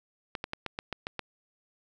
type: clicks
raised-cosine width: 0.3 ms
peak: -17 dBFS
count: 8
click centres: 0.352 / 0.441 / 0.534 / 0.663 / 0.789 / 0.927 / 1.069 / 1.193 s
effects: none